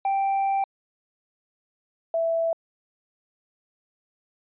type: tone pair in turn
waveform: triangle / sine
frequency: 784 / 661 Hz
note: G5 / E5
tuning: 0 / +5 cents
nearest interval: minor third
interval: 295 cents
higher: first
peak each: -19 / -21 dBFS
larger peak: first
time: 0.05-0.64 / 2.14-2.53 s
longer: first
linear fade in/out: 2 ms
effects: resampled to 8000 Hz